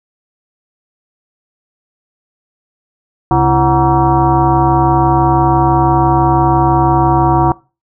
sine tone with frequency modulation, 538 Hz, C5, 48 cents sharp, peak -7 dBFS, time 3.31-7.52 s, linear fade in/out 2 ms, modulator 202 Hz, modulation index 2.6, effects noise-tail reverb RT60 0.3 s tail -22 dB re dry

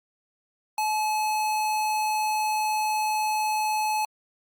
square tone, 858 Hz, A5, 44 cents flat, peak -24 dBFS, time 0.78-4.05 s, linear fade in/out 2 ms, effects Opus 48 kbps

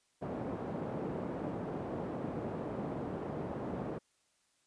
pink band-pass noise, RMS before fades -39 dBFS, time 0.21-3.99 s, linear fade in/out 20 ms, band 160 to 640 Hz, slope 12 dB/octave, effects white hiss -74 dBFS RMS until 4.66 s + resampled to 22050 Hz

